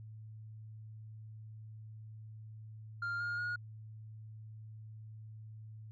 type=tone with pitch steps; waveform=sine; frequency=1398 / 1418.3 / 1439 Hz; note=F6 / F6 / F#6; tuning=+1 / +26 / -49 cents; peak=-32 dBFS; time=3.02-3.56 s; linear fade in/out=5 ms; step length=180 ms; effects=tanh soft clip ceiling -34 dBFS + added 109 Hz sine -47 dBFS peak until 5.91 s